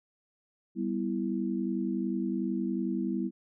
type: chord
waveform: sine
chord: E minor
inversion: first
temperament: equal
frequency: 196 / 246.9 / 329.6 Hz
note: G3 / B3 / E4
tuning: 0 / 0 / 0 cents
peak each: -32 / -33 / -33 dBFS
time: 0.75-3.31 s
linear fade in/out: 50 ms
effects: none